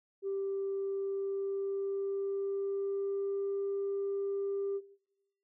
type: tone with pitch glide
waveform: sine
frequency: 392 to 396.6 Hz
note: G4 to G4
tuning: 0 to +20 cents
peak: -31 dBFS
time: 0.22-4.81 s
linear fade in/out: 50 ms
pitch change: +20 cents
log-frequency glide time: 0.71-3.65 s
effects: noise-tail reverb RT60 0.9 s tail -19 dB re dry + tanh soft clip ceiling -28 dBFS